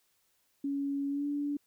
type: tone with pitch glide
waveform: sine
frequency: 280 to 288.5 Hz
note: C#4 to D4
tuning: +18 to -31 cents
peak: -30 dBFS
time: 0.64-1.57 s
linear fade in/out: 5 ms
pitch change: +51 cents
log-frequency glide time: 1.09-1.26 s
effects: white hiss -73 dBFS RMS until 1.66 s